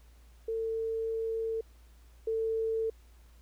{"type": "tone pair in turn", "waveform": "sine", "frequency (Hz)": [449.4, 447.1], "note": ["A4", "A4"], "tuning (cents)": [37, 28], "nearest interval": "unison", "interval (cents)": 9, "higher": "first", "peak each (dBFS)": [-30, -28], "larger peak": "second", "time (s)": [[0.48, 1.61], [2.27, 2.9]], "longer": "first", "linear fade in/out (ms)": 5, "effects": ["added 58 Hz sine -54 dBFS peak until 3.41 s", "pink hiss -66 dBFS RMS until 3.41 s"]}